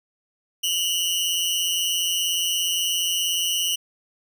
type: tone pair together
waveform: sawtooth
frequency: 2847 / 3024 Hz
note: F7 / F#7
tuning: +33 / +37 cents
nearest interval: minor second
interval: 104 cents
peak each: -21 dBFS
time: 0.63-3.76 s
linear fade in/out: 10 ms
effects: none